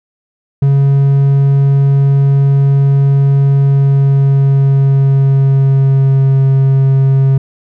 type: tone with pitch glide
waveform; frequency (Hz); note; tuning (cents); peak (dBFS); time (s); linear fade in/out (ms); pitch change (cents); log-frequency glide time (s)
triangle; 138.59 to 135.11; C#3 to C#3; 0 to -44; -4; 0.62-7.38; 5; -44; 3.57-6.41
effects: none